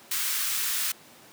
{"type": "high-pass noise", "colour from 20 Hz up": "white", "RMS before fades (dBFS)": -28, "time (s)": [0.11, 0.92], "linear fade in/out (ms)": 5, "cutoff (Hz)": 1200, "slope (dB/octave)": 24, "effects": ["pink hiss -51 dBFS RMS until 1.32 s", "high-pass 200 Hz 12 dB/octave"]}